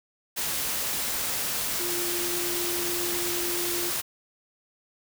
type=tone in noise; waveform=sine; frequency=349.2 Hz; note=F4; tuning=in tune; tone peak=-32 dBFS; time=1.79-3.91 s; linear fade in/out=20 ms; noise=white; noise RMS=-29 dBFS; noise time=0.36-4.02 s; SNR=-6 dB; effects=none